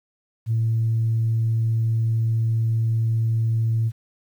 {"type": "tone", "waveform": "sine", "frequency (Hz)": 113.1, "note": "A2", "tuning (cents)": 48, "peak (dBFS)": -17, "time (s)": [0.46, 3.92], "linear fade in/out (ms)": 50, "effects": ["tanh soft clip ceiling -14 dBFS", "9-bit"]}